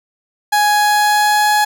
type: tone with pitch glide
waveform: 30% pulse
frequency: 833 to 840.7 Hz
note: G#5 to G#5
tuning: +5 to +21 cents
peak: -8 dBFS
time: 0.52-1.65 s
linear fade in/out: 10 ms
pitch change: +16 cents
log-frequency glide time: 0.67-1.48 s
effects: none